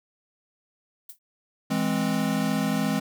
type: noise with exponential decay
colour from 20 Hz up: violet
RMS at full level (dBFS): -35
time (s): 1.09-1.19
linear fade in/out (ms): 5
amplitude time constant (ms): 20
type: chord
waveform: square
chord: E augmented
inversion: none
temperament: equal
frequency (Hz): 164.81 / 207.7 / 261.6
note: E3 / G#3 / B#3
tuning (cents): 0 / 0 / 0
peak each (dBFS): -30 / -27 / -28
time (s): 1.7-3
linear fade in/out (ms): 10
effects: none